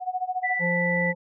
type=tone with tremolo; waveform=sine; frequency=737 Hz; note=F#5; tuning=7 cents flat; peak=-22 dBFS; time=0-0.6 s; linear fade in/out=50 ms; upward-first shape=sine; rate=14 Hz; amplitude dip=90%
type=tone; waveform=sine; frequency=1975.5 Hz; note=B6; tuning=in tune; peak=-24 dBFS; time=0.43-1.13 s; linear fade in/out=20 ms
type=harmonic tone; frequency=174.61 Hz; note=F3; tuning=in tune; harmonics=1 / 3 / 5; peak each=-26 / -27 / -34 dBFS; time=0.59-1.15 s; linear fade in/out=50 ms
effects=none